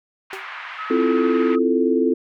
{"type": "band-pass noise", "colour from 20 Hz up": "white", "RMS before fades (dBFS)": -34, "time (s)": [0.3, 1.56], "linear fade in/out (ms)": 10, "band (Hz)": [940, 2300], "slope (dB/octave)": 24}
{"type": "tone with exponential decay", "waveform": "sawtooth", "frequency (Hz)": 384.2, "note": "G4", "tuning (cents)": -35, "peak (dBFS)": -24, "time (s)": [0.33, 0.49], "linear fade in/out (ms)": 1, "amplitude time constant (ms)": 33}
{"type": "tone with pitch glide", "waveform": "sine", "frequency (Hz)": [1282, 1267.3], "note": ["E6", "D#6"], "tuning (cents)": [-49, 31], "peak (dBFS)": -29, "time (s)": [0.78, 1.59], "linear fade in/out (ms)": 10, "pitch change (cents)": -20, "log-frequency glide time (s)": [0.96, 1.42]}
{"type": "chord", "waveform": "sine", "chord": "F major seventh", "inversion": "second", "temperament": "equal", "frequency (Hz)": [261.6, 329.6, 349.2, 440], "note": ["C4", "E4", "F4", "A4"], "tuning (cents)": [0, 0, 0, 0], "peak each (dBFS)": [-20, -22, -22, -20], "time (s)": [0.9, 2.14], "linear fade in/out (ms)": 10}
{"effects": []}